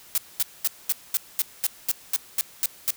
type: noise bursts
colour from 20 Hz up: blue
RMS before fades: -22 dBFS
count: 12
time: 0.15-2.906 s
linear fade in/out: 0 ms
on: 28 ms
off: 220 ms
effects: white hiss -49 dBFS RMS until 2.96 s